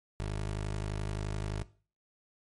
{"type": "tone", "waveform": "20% pulse", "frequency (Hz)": 51.6, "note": "G#1", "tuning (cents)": -10, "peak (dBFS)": -28, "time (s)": [0.2, 1.63], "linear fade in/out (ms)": 0, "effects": ["noise-tail reverb RT60 0.4 s tail -18 dB re dry", "MP3 48 kbps"]}